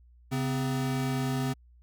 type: tone pair together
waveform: square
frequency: 135.4 / 255.6 Hz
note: C#3 / C4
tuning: -40 / -40 cents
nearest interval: major seventh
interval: 1100 cents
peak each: -30 / -32 dBFS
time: 0.31-1.54 s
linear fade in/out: 20 ms
effects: added 60 Hz sine -54 dBFS peak until 1.82 s